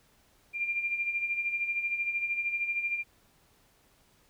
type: tone with tremolo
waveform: sine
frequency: 2389 Hz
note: D7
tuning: 29 cents sharp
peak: -26 dBFS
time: 0.53-3.04 s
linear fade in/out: 50 ms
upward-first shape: sine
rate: 13 Hz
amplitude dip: 60%
effects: pink hiss -65 dBFS RMS until 4.29 s